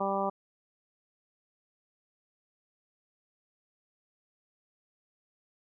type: harmonic tone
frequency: 196.4 Hz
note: G3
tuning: 4 cents sharp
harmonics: 1 / 2 / 3 / 4 / 5 / 6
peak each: -36 / -36 / -33 / -33 / -35 / -36 dBFS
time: 0-0.3 s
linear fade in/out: 10 ms
effects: none